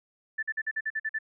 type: tone bursts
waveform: sine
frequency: 1760 Hz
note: A6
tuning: in tune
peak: -27 dBFS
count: 9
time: 0.38-1.188 s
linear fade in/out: 10 ms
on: 48 ms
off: 47 ms
effects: none